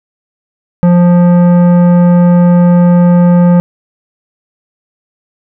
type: tone with tanh clipping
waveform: triangle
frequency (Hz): 175.6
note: F3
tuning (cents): +10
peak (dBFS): -5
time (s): 0.83-3.6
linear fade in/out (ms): 0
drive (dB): 17
effects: none